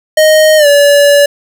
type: tone with pitch glide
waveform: square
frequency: 622 to 573.7 Hz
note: D#5 to D5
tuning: -1 to -41 cents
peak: -4 dBFS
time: 0.17-1.26 s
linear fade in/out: 5 ms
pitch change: -140 cents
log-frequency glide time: 0.57-0.67 s
effects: none